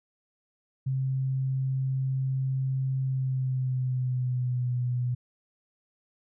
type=tone with pitch glide; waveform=sine; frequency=132.5 to 123.63 Hz; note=C3 to B2; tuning=+22 to +2 cents; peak=-25 dBFS; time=0.86-5.15 s; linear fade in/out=10 ms; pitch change=-120 cents; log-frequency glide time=3.01-4.74 s; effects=none